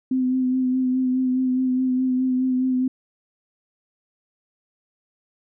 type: tone with vibrato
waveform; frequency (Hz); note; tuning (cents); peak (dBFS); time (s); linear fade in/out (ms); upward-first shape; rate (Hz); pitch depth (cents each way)
sine; 256.5; C4; -34; -18; 0.11-2.88; 5; sine; 4.8; 23
effects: none